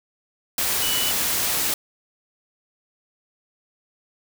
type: tone in noise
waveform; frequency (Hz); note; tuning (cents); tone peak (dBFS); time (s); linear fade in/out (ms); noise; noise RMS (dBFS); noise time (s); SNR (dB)
sine; 2960; F#7; 0; -26; 0.82-1.11; 2; white; -23; 0.58-1.74; -6
effects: none